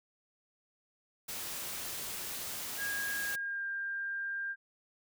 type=noise; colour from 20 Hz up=white; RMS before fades=-40 dBFS; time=1.28-3.36 s; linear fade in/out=10 ms
type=tone with pitch glide; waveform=sine; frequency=1638 to 1596 Hz; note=G#6 to G6; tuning=-24 to +31 cents; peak=-34 dBFS; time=2.77-4.56 s; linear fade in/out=50 ms; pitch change=-45 cents; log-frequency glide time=3.22-3.65 s
effects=none